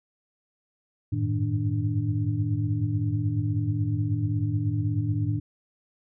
sine tone cluster, 94.2 / 101.2 / 110.5 / 155.8 / 293.8 Hz, F#2 / G#2 / A2 / D#3 / D4, +32 / -44 / +8 / +3 / +1 cents, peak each -33 / -34 / -25 / -32 / -32 dBFS, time 1.12-5.4 s, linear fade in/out 10 ms, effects none

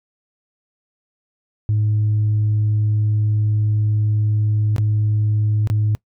sine tone with dropouts, 106.3 Hz, G#2, 41 cents sharp, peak -13 dBFS, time 1.69-5.95 s, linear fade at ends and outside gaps 0 ms, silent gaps 4.763-4.782 / 5.673-5.7 s, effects noise-tail reverb RT60 0.1 s tail -25 dB re dry + tanh soft clip ceiling -12 dBFS

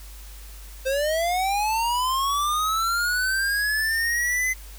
square linear sweep, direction up, 518 to 2049 Hz, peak -22 dBFS, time 0.85-4.54 s, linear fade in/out 20 ms, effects added 50 Hz sine -39 dBFS peak until 4.78 s + white hiss -47 dBFS RMS until 4.78 s

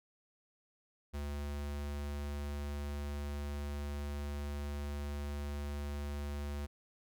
square tone, 72.3 Hz, D2, 27 cents flat, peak -38 dBFS, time 1.13-6.67 s, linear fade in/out 20 ms, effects none

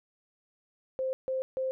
sine tone bursts, 523.3 Hz, C5, in tune, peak -28 dBFS, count 3, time 0.99-1.71 s, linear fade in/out 0 ms, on 140 ms, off 150 ms, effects none

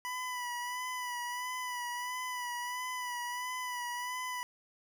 25% pulse tone with vibrato, 987.8 Hz, B5, in tune, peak -32 dBFS, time 0.05-4.43 s, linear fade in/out 0 ms, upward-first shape sine, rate 1.5 Hz, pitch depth 37 cents each way, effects none

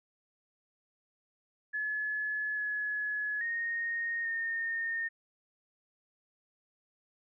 sine tone with pitch steps, 1709 / 1697 / 1856 / 1832 Hz, G#6 / G#6 / A#6 / A#6, +49 / +37 / -8 / -31 cents, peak -31 dBFS, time 1.73-5.09 s, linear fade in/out 20 ms, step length 840 ms, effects none

